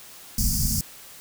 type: band-stop noise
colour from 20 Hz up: pink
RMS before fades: -23 dBFS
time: 0.38-0.81 s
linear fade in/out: 2 ms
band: 240 to 4700 Hz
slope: 96 dB/octave
effects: white hiss -45 dBFS RMS until 1.2 s